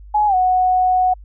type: tone with pitch glide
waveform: sine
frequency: 842 to 737.2 Hz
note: G#5 to F#5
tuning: +24 to -7 cents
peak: -12 dBFS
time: 0.14-1.14 s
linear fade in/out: 10 ms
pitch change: -231 cents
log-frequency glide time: 0.27-0.35 s
effects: added 50 Hz sine -36 dBFS peak until 1.24 s